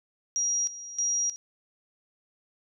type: tone with tremolo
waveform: sine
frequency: 5720 Hz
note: F8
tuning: 41 cents sharp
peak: -24 dBFS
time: 0.36-1.36 s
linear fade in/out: 0 ms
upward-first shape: square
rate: 1.6 Hz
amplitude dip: 80%
effects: none